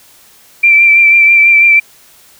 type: tone with vibrato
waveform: sine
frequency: 2349 Hz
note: D7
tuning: in tune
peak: -3 dBFS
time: 0.63-1.8 s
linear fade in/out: 10 ms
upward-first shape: triangle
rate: 6.1 Hz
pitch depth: 31 cents each way
effects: white hiss -43 dBFS RMS until 2.39 s